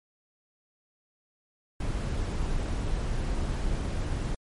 brown noise, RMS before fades -29 dBFS, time 1.8-4.35 s, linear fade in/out 5 ms, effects MP3 48 kbps

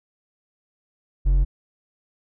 triangle tone with hard clipping, 45.28 Hz, F#1, 37 cents flat, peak -16 dBFS, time 1.25-1.45 s, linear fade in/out 20 ms, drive 8 dB, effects none

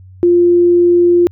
sine tone, 349.2 Hz, F4, in tune, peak -6 dBFS, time 0.23-1.27 s, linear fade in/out 0 ms, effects added 93 Hz sine -35 dBFS peak until 1.31 s

